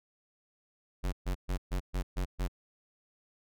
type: tone bursts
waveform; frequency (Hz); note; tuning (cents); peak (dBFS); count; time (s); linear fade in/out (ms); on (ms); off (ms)
square; 46.07; F#1; -7; -30; 7; 1.03-2.482; 20; 96; 130
effects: none